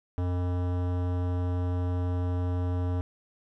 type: tone with hard clipping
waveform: sine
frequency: 89.4 Hz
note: F2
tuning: 41 cents sharp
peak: -28 dBFS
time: 0.18-3.01 s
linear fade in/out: 0 ms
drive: 18 dB
effects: none